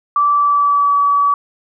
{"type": "tone with pitch glide", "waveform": "sine", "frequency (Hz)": [1162, 1142.7], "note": ["D6", "D6"], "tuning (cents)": [-19, -48], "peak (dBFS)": -10, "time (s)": [0.16, 1.34], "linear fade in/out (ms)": 2, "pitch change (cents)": -29, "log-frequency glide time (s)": [0.32, 0.95], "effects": []}